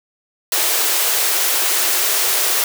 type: high-pass noise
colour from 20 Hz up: white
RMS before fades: -17 dBFS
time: 0.52-2.64 s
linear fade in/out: 2 ms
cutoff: 330 Hz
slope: 96 dB/octave
effects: none